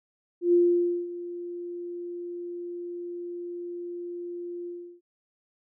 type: tone with ADSR envelope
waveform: sine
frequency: 349.2 Hz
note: F4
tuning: in tune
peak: -16 dBFS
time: 0.41-5.01 s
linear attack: 120 ms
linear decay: 540 ms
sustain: -17 dB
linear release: 340 ms
effects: none